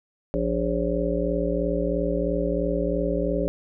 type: harmonic tone with a mistuned harmonic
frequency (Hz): 58.27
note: A#1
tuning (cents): 0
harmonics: 1 / 3 / 5 / 7 / 9 / 10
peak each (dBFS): -29 / -29 / -29 / -29 / -29 / -29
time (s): 0.34-3.48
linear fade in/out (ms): 0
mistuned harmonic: 10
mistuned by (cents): -46
effects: none